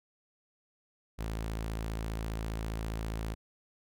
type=tone; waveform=sawtooth; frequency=54.9 Hz; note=A1; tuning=3 cents flat; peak=-30 dBFS; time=1.18-3.35 s; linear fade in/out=20 ms; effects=none